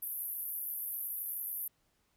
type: band-pass noise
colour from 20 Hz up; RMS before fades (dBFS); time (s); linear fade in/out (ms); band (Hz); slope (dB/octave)
white; -39; 0.02-1.68; 5; 11000 to 14000; 96
effects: pink hiss -75 dBFS RMS until 2.16 s